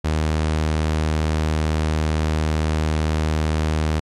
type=tone; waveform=sawtooth; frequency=77.78 Hz; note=D#2; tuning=in tune; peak=-14 dBFS; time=0.04-4 s; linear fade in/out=10 ms; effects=low-pass 8000 Hz 12 dB/octave + MP3 64 kbps